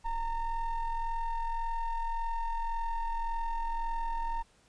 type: ring-modulated tone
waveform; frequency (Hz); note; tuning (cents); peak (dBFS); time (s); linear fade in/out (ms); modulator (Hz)
triangle; 450.1; A4; +39; -25; 0.04-4.43; 20; 471
effects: pink hiss -65 dBFS RMS until 4.68 s + resampled to 22050 Hz